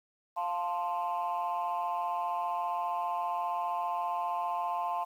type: chord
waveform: sine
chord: F major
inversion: none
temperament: equal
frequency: 698.5 / 880 / 1046.5 Hz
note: F5 / A5 / C6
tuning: 0 / 0 / 0 cents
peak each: -33 dBFS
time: 0.36-5.05 s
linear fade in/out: 20 ms
effects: tanh soft clip ceiling -25 dBFS + 10-bit